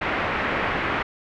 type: low-pass noise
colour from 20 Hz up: white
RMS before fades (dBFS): -25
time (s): 0.01-1.03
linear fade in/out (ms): 10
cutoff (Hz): 2200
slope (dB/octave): 24
effects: none